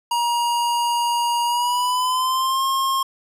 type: tone with pitch glide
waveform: square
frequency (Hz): 949 to 1071.4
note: A#5 to C6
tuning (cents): +31 to +41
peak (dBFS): -19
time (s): 0.11-3.03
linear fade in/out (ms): 5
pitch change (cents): +210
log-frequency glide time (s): 1.44-2.64
effects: resampled to 32000 Hz + 10-bit